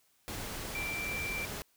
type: tone in noise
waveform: sine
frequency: 2349 Hz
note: D7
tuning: in tune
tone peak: -35 dBFS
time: 0.75-1.45 s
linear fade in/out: 0 ms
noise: pink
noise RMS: -40 dBFS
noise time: 0.28-1.62 s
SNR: +2 dB
effects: white hiss -70 dBFS RMS until 1.76 s